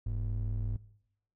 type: ring-modulated tone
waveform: triangle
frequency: 73.42 Hz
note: D2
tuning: in tune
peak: -26 dBFS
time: 0.06-0.77 s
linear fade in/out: 5 ms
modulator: 30.5 Hz
effects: noise-tail reverb RT60 0.8 s tail -20 dB re dry